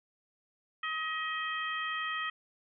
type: harmonic tone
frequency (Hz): 633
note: D#5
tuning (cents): +30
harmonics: 2 / 3 / 4 / 5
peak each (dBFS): -36 / -36 / -42 / -41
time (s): 0.83-2.3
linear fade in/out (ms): 5
effects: none